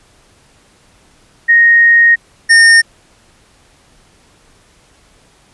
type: tone pair in turn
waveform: sine / square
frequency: 1864.7 / 1829.5 Hz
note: A#6 / A#6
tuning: 0 / -33 cents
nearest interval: unison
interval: 33 cents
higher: first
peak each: -4 dBFS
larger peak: neither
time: 1.48-2.16 / 2.49-2.82 s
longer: first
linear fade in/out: 20 ms
effects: pink hiss -49 dBFS RMS until 5.53 s + resampled to 24000 Hz